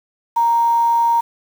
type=tone with quantisation; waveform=sine; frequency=932.3 Hz; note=A#5; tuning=in tune; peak=-12 dBFS; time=0.36-1.21 s; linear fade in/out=10 ms; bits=6; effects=none

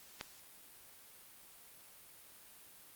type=click; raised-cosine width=0.2 ms; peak=-22 dBFS; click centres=0.211 s; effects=white hiss -58 dBFS RMS until 2.95 s + Opus 48 kbps

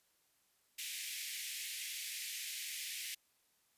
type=high-pass noise; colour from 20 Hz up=pink; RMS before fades=-43 dBFS; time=0.78-3.15 s; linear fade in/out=10 ms; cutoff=2000 Hz; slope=48 dB/octave; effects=white hiss -75 dBFS RMS until 3.77 s + resampled to 32000 Hz

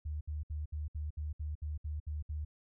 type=tone bursts; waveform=sine; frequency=75.6 Hz; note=D#2; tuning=49 cents flat; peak=-35 dBFS; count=11; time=0.05-2.45 s; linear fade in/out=10 ms; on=160 ms; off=64 ms; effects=none

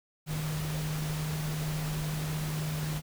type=tone in noise; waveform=sine; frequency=153.7 Hz; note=D#3; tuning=21 cents flat; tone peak=-31 dBFS; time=0.26-3.02 s; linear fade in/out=50 ms; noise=pink; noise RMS=-39 dBFS; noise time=0.26-3.02 s; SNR=+5 dB; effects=none

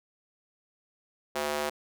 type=tone with high-pass filter; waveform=square; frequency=73.9 Hz; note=D2; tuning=11 cents sharp; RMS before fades=-31 dBFS; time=1.35-1.7 s; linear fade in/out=10 ms; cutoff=520 Hz; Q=1.2; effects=none

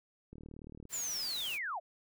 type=click train; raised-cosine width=3 ms; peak=-36 dBFS; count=21; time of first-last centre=0.33-0.854 s; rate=38.2 Hz
type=noise; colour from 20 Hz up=white; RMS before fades=-45 dBFS; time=0.89-1.59 s; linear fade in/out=50 ms
type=linear sweep; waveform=sine; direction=down; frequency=7330 to 582 Hz; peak=-35 dBFS; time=0.92-1.8 s; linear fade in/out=20 ms
effects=none

